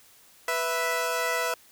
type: tone pair together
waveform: 15% pulse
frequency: 493.9 / 659.3 Hz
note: B4 / E5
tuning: 0 / 0 cents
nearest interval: perfect fourth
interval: 500 cents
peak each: -22 dBFS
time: 0.48-1.54 s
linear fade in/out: 2 ms
effects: white hiss -56 dBFS RMS until 1.71 s